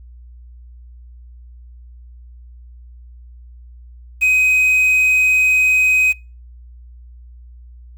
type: tone with quantisation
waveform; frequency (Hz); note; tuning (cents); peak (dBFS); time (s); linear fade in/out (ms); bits
triangle; 2517; D#7; +19; -9; 4.21-6.13; 20; 6
effects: noise-tail reverb RT60 0.3 s tail -25 dB re dry + added 60 Hz sine -37 dBFS peak until 7.97 s